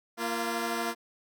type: tone pair together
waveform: 10% pulse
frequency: 233.1 / 343.3 Hz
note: A#3 / F4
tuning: 0 / -30 cents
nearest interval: perfect fifth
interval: 670 cents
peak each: -24 dBFS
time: 0.17-0.95 s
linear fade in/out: 50 ms
effects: none